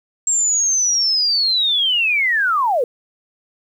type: linear sweep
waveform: sine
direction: down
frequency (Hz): 7540 to 450.3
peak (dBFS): -14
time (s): 0.27-2.84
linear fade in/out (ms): 2
effects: 8-bit